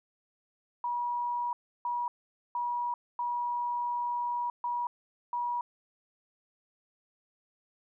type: tone bursts at uneven times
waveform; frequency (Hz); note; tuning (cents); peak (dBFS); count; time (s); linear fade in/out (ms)
sine; 964; B5; -42; -29; 6; 0.84-1.53 / 1.85-2.08 / 2.55-2.94 / 3.19-4.5 / 4.64-4.87 / 5.33-5.61; 2
effects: none